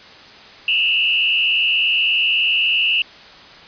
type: tone with frequency modulation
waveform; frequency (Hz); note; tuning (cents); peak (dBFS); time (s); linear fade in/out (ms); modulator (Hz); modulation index
sine; 2772; F7; -14; -14; 0.68-3.02; 2; 83.8; 2
effects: white hiss -41 dBFS RMS until 3.67 s + resampled to 11025 Hz